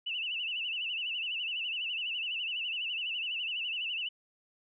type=tone with vibrato; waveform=sine; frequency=2800 Hz; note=F7; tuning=4 cents sharp; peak=-32 dBFS; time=0.06-4.09 s; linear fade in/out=10 ms; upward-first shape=sine; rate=12 Hz; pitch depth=120 cents each way; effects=none